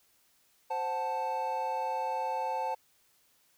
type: chord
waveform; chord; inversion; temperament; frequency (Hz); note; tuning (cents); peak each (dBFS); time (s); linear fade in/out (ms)
triangle; F# diminished; second; equal; 523.3 / 740 / 880; C5 / F#5 / A5; 0 / 0 / 0; -35 / -36 / -30; 0.7-2.75; 10
effects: white hiss -68 dBFS RMS until 3.57 s

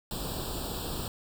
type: noise with comb filter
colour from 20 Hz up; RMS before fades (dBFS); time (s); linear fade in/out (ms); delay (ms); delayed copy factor
pink; -35; 0.11-1.08; 2; 0.24; +0.95
effects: none

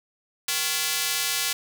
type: tone with high-pass filter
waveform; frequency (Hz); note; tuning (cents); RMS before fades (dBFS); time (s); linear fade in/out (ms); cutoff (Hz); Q
square; 155.56; D#3; 0; -26; 0.48-1.53; 5; 2900; 0.6
effects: none

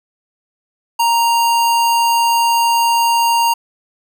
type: tone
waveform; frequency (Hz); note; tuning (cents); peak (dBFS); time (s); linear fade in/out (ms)
square; 932.3; A#5; 0; -12; 0.99-3.54; 10
effects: none

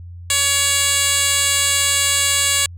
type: tone with band-pass filter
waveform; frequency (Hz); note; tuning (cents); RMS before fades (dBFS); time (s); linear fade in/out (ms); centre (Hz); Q
10% pulse; 562; C#5; +24; -17; 0.3-2.66; 2; 7200; 1.3
effects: added 87 Hz sine -32 dBFS peak until 2.77 s

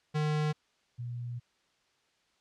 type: tone pair in turn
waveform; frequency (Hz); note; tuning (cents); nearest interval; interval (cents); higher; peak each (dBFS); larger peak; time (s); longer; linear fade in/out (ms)
square / sine; 151.9 / 120.56; D#3 / B2; -41 / -41; major third; 400; first; -28 / -35; first; 0.14-0.53 / 0.98-1.4; second; 20
effects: white hiss -71 dBFS RMS until 2.4 s + low-pass 5000 Hz 12 dB/octave

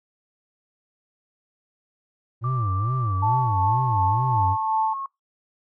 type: tone with vibrato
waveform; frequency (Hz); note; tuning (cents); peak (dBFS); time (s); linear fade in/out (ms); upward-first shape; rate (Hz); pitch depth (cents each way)
triangle; 110; A2; 0; -20; 2.41-4.57; 50; sine; 2.3; 290
type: tone with pitch glide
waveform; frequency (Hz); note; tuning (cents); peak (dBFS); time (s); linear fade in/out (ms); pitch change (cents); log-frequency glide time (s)
sine; 1174.7 to 1089.7; D6 to C#6; 0 to -30; -28; 2.44-5.06; 2; -130; 3.01-3.75
type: tone with tremolo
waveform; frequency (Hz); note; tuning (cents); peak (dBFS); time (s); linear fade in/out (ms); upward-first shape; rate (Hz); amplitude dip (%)
sine; 880; A5; 0; -19; 3.22-4.94; 10; sine; 2.7; 45
effects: noise-tail reverb RT60 0.2 s tail -24 dB re dry

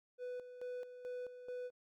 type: tone with tremolo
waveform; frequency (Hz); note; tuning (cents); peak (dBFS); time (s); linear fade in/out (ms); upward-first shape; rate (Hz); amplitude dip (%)
triangle; 496.4; B4; +9; -39; 0.18-1.71; 50; square; 2.3; 65
effects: none

